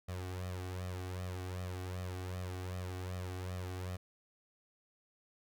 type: tone with flanger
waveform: sawtooth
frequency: 91.5 Hz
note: F#2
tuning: 19 cents flat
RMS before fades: -41 dBFS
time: 0.08-3.97 s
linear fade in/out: 10 ms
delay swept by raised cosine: 1.6 to 2.7 ms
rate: 2.6 Hz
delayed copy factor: +0.75
effects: none